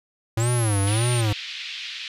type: tone with vibrato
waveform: square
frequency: 109.9 Hz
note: A2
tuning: 2 cents flat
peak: -20 dBFS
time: 0.37-1.33 s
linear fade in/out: 5 ms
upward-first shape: sine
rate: 1.7 Hz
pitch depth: 190 cents each way
type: linear two-way sweep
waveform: sine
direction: up then down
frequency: 7250 to 11175 to 8860 Hz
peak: -29 dBFS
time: 0.4-1.21 s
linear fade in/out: 0 ms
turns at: 0.59 s
type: band-pass noise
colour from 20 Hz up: pink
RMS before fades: -34 dBFS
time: 0.87-2.08 s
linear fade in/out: 2 ms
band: 2400 to 4100 Hz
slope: 24 dB/octave
effects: resampled to 32000 Hz